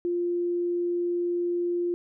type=tone; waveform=sine; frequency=349.2 Hz; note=F4; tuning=in tune; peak=-24 dBFS; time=0.05-1.94 s; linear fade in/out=0 ms; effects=none